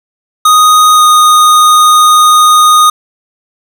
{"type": "tone with pitch glide", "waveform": "square", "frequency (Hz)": [1244.5, 1235.9], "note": ["D#6", "D#6"], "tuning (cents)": [0, -12], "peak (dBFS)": -3, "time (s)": [0.45, 2.9], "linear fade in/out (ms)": 5, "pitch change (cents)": -12, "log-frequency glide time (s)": [0.95, 1.02], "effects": []}